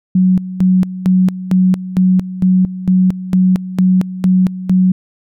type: tone with tremolo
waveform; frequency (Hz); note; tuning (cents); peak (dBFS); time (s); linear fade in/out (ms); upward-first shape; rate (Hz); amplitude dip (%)
sine; 185; F#3; 0; -7; 0.15-4.92; 5; square; 2.2; 80
effects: none